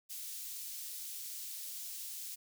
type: high-pass noise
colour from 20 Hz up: white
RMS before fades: -44 dBFS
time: 0.09-2.36 s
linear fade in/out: 20 ms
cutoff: 4200 Hz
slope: 12 dB/octave
effects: none